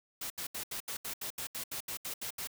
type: noise bursts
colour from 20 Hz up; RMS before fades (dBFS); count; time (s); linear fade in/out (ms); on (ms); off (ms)
white; -39; 14; 0.21-2.473; 5; 92; 75
effects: none